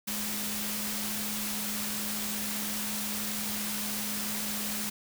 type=tone in noise; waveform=sine; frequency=210 Hz; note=G#3; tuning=19 cents sharp; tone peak=-38 dBFS; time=0.07-4.9 s; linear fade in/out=10 ms; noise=white; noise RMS=-34 dBFS; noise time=0.07-4.9 s; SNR=-7 dB; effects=none